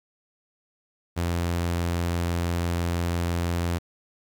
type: tone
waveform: sawtooth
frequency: 86 Hz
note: F2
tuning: 26 cents flat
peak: -20 dBFS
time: 1.16-3.79 s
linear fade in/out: 20 ms
effects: 10-bit